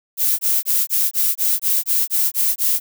violet noise bursts, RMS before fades -17 dBFS, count 11, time 0.17-2.8 s, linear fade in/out 50 ms, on 220 ms, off 21 ms, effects none

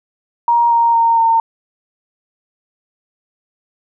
sine tone with pitch steps, 942 / 931.7 / 921.5 / 911.5 Hz, A#5 / A#5 / A#5 / A#5, +18 / -1 / -20 / -39 cents, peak -9 dBFS, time 0.48-1.4 s, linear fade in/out 2 ms, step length 230 ms, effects none

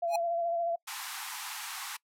sine tone with vibrato, 681 Hz, F5, 44 cents flat, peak -28 dBFS, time 0.02-0.76 s, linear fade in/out 10 ms, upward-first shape sine, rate 14 Hz, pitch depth 28 cents each way
square tone with exponential growth, 830.6 Hz, G#5, in tune, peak -26 dBFS, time 0.07-0.16 s, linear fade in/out 5 ms, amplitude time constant 18 ms
pink band-pass noise, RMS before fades -40 dBFS, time 0.87-1.97 s, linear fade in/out 10 ms, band 780 to 15000 Hz, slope 96 dB/octave
effects noise-tail reverb RT60 0.1 s tail -23 dB re dry

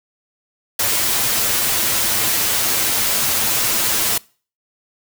white noise with comb filter, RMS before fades -18 dBFS, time 0.79-4.18 s, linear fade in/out 5 ms, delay 8.9 ms, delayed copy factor +0.6, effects noise-tail reverb RT60 0.4 s tail -24 dB re dry

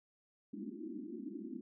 white band-pass noise, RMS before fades -45 dBFS, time 0.53-1.61 s, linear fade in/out 5 ms, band 200 to 350 Hz, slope 96 dB/octave, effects none

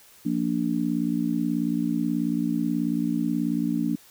harmonic tone, 58.4 Hz, A#1, 4 cents sharp, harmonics 3 / 4 / 5, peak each -29 / -26 / -26 dBFS, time 0.25-3.96 s, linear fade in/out 10 ms, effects white hiss -53 dBFS RMS until 4.1 s

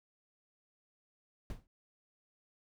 brown noise with exponential decay, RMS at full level -36 dBFS, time 1.5-1.67 s, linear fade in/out 1 ms, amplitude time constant 35 ms, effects none

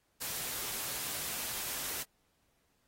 white noise, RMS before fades -38 dBFS, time 0.2-2.04 s, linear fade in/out 20 ms, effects pink hiss -75 dBFS RMS until 2.87 s + AAC 48 kbps

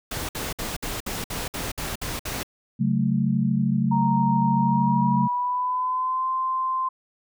pink noise bursts, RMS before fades -30 dBFS, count 10, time 0.11-2.432 s, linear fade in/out 5 ms, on 180 ms, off 58 ms
sine chord, F# minor, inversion second, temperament equal with one note detuned, 138.59 / 186.93 / 220 Hz, C#3 / F#3 / A3, 0 / +18 / 0 cents, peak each -24 / -24 / -23 dBFS, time 2.79-5.28 s, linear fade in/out 20 ms
sine tone with pitch glide, 932.3 to 1040.4 Hz, A#5 to C6, 0 to -10 cents, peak -22 dBFS, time 3.91-6.89 s, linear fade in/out 10 ms, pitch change +190 cents, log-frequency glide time 4.58-6.28 s
effects none

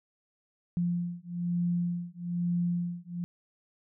sine beating tone pair, 173.7 / 174.8 Hz, F3 / F3, -9 / +2 cents, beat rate 1.1 Hz, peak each -31 dBFS, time 0.77-3.24 s, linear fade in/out 0 ms, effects none

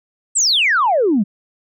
sine exponential sweep, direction down, 8460 to 185 Hz, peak -11 dBFS, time 0.35-1.24 s, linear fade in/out 20 ms, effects tanh soft clip ceiling -7 dBFS

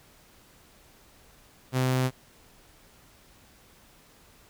sawtooth tone, 128.9 Hz, C3, 26 cents flat, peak -19 dBFS, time 1.72-2.11 s, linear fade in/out 50 ms, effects pink hiss -57 dBFS RMS until 4.49 s

